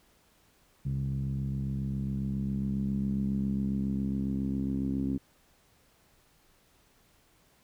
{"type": "tone with low-pass filter sweep", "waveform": "10% pulse", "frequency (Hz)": 67.3, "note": "C2", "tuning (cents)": 49, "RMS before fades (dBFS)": -31, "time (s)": [0.85, 5.18], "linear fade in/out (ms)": 10, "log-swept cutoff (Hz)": [150, 260], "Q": 4.2, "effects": ["pink hiss -65 dBFS RMS until 7.63 s"]}